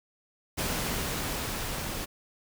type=noise with level ramp; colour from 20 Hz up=pink; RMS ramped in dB=-30 to -35 dBFS; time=0.57-2.06 s; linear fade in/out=20 ms; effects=none